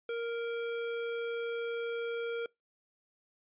square tone, 466.2 Hz, A#4, in tune, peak -34 dBFS, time 0.09-2.46 s, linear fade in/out 2 ms, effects noise-tail reverb RT60 0.2 s tail -25 dB re dry + resampled to 8000 Hz

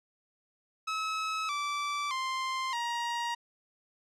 sawtooth tone with pitch steps, 1290 / 1162.6 / 1047.8 / 944.3 Hz, E6 / D6 / C6 / A#5, -38 / -18 / +2 / +22 cents, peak -27 dBFS, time 0.87-3.35 s, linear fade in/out 10 ms, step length 620 ms, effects low-pass 6000 Hz 12 dB/octave

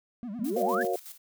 triangle tone with vibrato, 220 Hz, A3, in tune, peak -32 dBFS, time 0.23-0.85 s, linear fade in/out 0 ms, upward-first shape sine, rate 9.1 Hz, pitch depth 220 cents each way
sine exponential sweep, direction up, 198.2 to 1791 Hz, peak -28 dBFS, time 0.39-0.83 s, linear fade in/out 5 ms
blue noise with tremolo, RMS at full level -43 dBFS, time 0.44-1.18 s, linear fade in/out 10 ms, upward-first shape square, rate 8.1 Hz, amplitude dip 65%
sine chord, Gb major seventh, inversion none, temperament equal, 370 / 466.2 / 554.4 / 698.5 Hz, Gb4 / Bb4 / Db5 / F5, 0 / 0 / 0 / 0 cents, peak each -31 / -32 / -33 / -31 dBFS, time 0.56-0.96 s, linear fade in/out 5 ms
effects none

